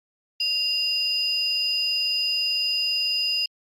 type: tone pair together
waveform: sine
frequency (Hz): 2794 / 4961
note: F7 / D#8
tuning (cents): 0 / -6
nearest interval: minor seventh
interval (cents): 994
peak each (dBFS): -25 / -22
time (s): 0.4-3.46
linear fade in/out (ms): 5
effects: tanh soft clip ceiling -16 dBFS + Opus 48 kbps